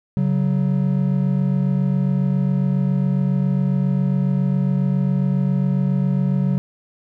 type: tone pair together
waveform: triangle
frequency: 139.7 / 187.01 Hz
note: C#3 / F#3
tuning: +14 / +19 cents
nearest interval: perfect fourth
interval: 505 cents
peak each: -17 dBFS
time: 0.17-6.58 s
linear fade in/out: 0 ms
effects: none